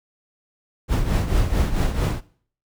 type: noise with tremolo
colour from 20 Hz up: brown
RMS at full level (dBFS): -17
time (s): 0.88-2.21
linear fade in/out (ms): 50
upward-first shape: triangle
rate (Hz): 4.5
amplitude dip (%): 70
effects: noise-tail reverb RT60 0.5 s tail -19 dB re dry